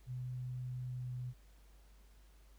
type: tone with pitch glide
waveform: sine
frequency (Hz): 126 to 124.99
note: B2 to B2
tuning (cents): +35 to +21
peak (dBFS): -39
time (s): 0.06-1.34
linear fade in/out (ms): 50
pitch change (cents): -14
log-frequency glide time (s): 0.86-1.12
effects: added 50 Hz sine -59 dBFS peak until 2.58 s + pink hiss -70 dBFS RMS until 2.58 s